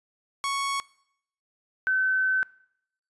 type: tone pair in turn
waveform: sawtooth / sine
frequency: 1108.7 / 1526.9 Hz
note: C#6 / G6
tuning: 0 / -46 cents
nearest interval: tritone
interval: 554 cents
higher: second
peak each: -22 / -21 dBFS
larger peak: second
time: 0.44-0.8 / 1.87-2.43 s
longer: second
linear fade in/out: 0 ms
effects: noise-tail reverb RT60 0.7 s tail -22 dB re dry + resampled to 24000 Hz